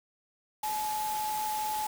sine tone in noise, 855 Hz, A5, 50 cents flat, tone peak -30 dBFS, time 0.63-1.87 s, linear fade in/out 5 ms, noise white, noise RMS -39 dBFS, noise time 0.63-1.87 s, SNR +6 dB, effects none

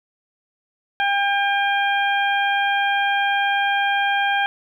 harmonic tone, 801 Hz, G5, 37 cents sharp, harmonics 1 / 2 / 3 / 4, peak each -20 / -21 / -27 / -28 dBFS, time 1-4.46 s, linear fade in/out 0 ms, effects 9-bit

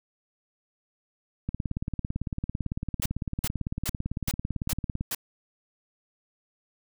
click train, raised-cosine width 5 ms, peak -17 dBFS, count 64, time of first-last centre 1.49-5.01 s, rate 17.9 Hz
white noise bursts, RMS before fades -31 dBFS, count 6, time 3.02-5.148 s, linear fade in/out 2 ms, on 38 ms, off 380 ms
effects none

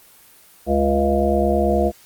harmonic tone with a mistuned harmonic, 69.5 Hz, C#2, 5 cents sharp, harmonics 1 / 3 / 5 / 7 / 9 / 10, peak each -22 / -22 / -22 / -22 / -22 / -22 dBFS, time 0.66-1.92 s, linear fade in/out 50 ms, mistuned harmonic 1, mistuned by +32 cents, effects white hiss -49 dBFS RMS until 2.05 s + Opus 24 kbps

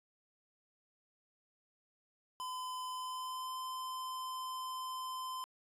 square tone with pitch glide, 1016 to 1029.6 Hz, B5 to C6, +49 to -28 cents, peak -40 dBFS, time 2.4-5.44 s, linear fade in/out 0 ms, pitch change +23 cents, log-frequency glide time 2.9-3.56 s, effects resampled to 32000 Hz

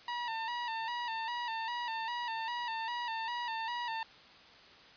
sawtooth tone with vibrato, 930 Hz, A#5, 4 cents flat, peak -31 dBFS, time 0.08-4.03 s, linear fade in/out 2 ms, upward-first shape square, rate 2.5 Hz, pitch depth 60 cents each way, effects white hiss -56 dBFS RMS until 4.96 s + resampled to 11025 Hz

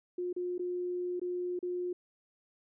sine tone with dropouts, 357.3 Hz, F4, 40 cents sharp, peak -32 dBFS, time 0.18-1.93 s, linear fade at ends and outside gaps 5 ms, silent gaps 0.329-0.363 / 0.581-0.593 / 1.197-1.215 / 1.591-1.627 s, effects none

